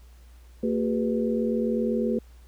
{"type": "tone cluster", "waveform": "sine", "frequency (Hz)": [227.2, 365.6, 405.9, 493.6], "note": ["A#3", "F#4", "G#4", "B4"], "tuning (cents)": [-44, -21, -40, -1], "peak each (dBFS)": [-25, -32, -30, -29], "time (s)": [0.63, 2.19], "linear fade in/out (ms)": 5, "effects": ["added 60 Hz sine -47 dBFS peak until 2.47 s", "pink hiss -61 dBFS RMS until 2.47 s"]}